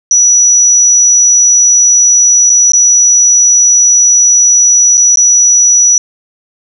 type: tone with dropouts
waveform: sine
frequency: 5880 Hz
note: F#8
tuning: 12 cents flat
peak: -3 dBFS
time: 0.11-5.98 s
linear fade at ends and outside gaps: 1 ms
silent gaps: 2.496-2.5 / 2.72-2.734 / 4.972-4.977 / 5.158-5.172 s
effects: none